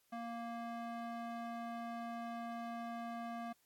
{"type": "tone with band-pass filter", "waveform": "square", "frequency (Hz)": 233.1, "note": "A#3", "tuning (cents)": 0, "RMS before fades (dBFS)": -44, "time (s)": [0.12, 3.53], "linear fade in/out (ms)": 10, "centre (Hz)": 810, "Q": 0.97, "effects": ["white hiss -75 dBFS RMS until 3.65 s", "AAC 64 kbps"]}